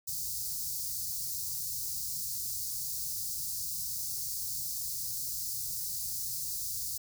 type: band-stop noise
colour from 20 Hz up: white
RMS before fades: -36 dBFS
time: 0.07-6.98 s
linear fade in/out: 10 ms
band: 160 to 4500 Hz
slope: 48 dB/octave
effects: none